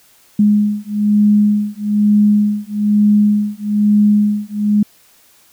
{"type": "beating tone pair", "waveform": "sine", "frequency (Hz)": [207.7, 208.8], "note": ["G#3", "G#3"], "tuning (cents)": [0, 10], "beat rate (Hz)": 1.1, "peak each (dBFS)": -13, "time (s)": [0.39, 4.83], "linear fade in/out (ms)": 5, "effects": ["white hiss -50 dBFS RMS until 5.52 s"]}